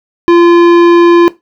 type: tone with tanh clipping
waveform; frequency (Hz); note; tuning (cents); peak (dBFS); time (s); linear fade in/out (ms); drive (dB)
sine; 343.7; F4; -28; -4; 0.28-1.28; 0; 16
effects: noise-tail reverb RT60 0.2 s tail -17 dB re dry

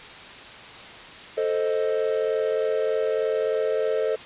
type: chord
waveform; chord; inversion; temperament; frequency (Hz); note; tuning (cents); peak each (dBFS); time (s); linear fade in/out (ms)
triangle; A diminished; none; equal; 440 / 523.3 / 622.3; A4 / C5 / Eb5; 0 / 0 / 0; -22 / -25 / -26; 1.37-4.16; 10
effects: white hiss -41 dBFS RMS until 4.25 s + resampled to 8000 Hz

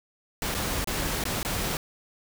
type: noise with dropouts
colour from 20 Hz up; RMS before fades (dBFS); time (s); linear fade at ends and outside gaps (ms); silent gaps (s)
pink; -29; 0.42-1.77; 1; 0.543-0.548 / 0.844-0.873 / 1.239-1.253 / 1.43-1.449
effects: none

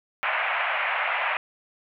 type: band-pass noise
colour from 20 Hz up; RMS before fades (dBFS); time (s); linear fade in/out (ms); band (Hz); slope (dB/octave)
white; -26; 0.23-1.37; 0; 600 to 2600; 48
effects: none

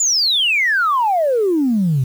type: exponential sweep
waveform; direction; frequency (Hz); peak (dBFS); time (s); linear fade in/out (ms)
sine; down; 7220 to 123.47; -12; 0-2.04; 5
effects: tanh soft clip ceiling -9 dBFS + 7-bit

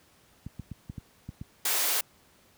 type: clicks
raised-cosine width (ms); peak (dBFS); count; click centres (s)
5; -24; 7; 0.465 / 0.596 / 0.716 / 0.898 / 0.981 / 1.29 / 1.414
type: high-pass noise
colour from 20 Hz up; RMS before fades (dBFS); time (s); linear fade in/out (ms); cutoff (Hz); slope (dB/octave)
white; -27; 1.65-2.01; 5; 350; 24
effects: pink hiss -61 dBFS RMS until 2.57 s + high-pass 60 Hz 12 dB/octave

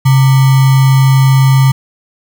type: tone with sample-and-hold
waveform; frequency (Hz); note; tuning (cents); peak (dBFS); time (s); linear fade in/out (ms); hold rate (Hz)
sine; 133.9; C3; +40; -4; 0.05-1.72; 10; 1050
effects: none

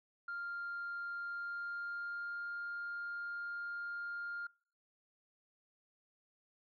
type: tone with pitch glide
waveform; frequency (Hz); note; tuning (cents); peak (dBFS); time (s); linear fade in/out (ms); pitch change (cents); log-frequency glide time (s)
sine; 1396.9 to 1405; F6 to F6; 0 to +10; -38; 0.28-4.47; 5; +10; 1.16-2.47
effects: noise-tail reverb RT60 0.5 s tail -26 dB re dry + tanh soft clip ceiling -36 dBFS

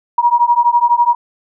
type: beating tone pair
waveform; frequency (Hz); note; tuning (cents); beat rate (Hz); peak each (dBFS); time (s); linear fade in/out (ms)
sine; 949 / 961; A#5 / B5; +31 / -48; 12; -12; 0.18-1.15; 5
effects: none

